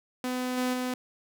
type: tone with level steps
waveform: sawtooth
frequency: 252.1 Hz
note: B3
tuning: 36 cents sharp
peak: -25 / -22 / -25 dBFS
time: 0.24-0.94 s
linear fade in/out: 2 ms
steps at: 0.57 / 0.73 s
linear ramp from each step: 10 ms
effects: none